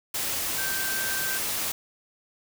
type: tone in noise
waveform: sine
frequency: 1560 Hz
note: G6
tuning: 9 cents flat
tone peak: -31 dBFS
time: 0.58-1.38 s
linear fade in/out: 5 ms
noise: white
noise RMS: -29 dBFS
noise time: 0.14-1.72 s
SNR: -5 dB
effects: none